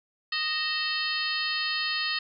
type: harmonic tone with a mistuned harmonic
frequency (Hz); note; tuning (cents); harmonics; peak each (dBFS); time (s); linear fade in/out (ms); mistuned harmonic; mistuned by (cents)
620; D#5; -6; 2 / 3 / 4 / 5 / 6 / 7 / 8; -37 / -32 / -34 / -35 / -37 / -31 / -38; 0.32-2.19; 5; 4; +110
effects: none